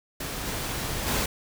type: noise with level steps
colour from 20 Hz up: pink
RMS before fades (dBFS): -33 / -31 / -26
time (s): 0.2-1.26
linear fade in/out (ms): 5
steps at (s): 0.45 / 1.06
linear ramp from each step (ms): 20
effects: none